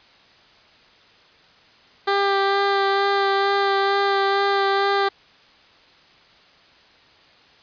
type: tone with vibrato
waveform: 15% pulse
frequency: 396 Hz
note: G4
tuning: 18 cents sharp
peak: -11 dBFS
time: 2.07-5.09 s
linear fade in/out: 10 ms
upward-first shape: sine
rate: 2.2 Hz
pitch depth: 13 cents each way
effects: white hiss -52 dBFS RMS until 7.62 s + resampled to 11025 Hz